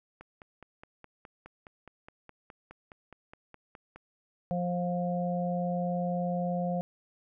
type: click train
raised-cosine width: 0.5 ms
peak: -32 dBFS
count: 19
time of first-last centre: 0.21-3.96 s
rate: 4.8 Hz
type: harmonic tone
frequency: 176.8 Hz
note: F3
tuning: 22 cents sharp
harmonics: 1 / 3 / 4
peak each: -30 / -34 / -35 dBFS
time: 4.51-6.81 s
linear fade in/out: 0 ms
effects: none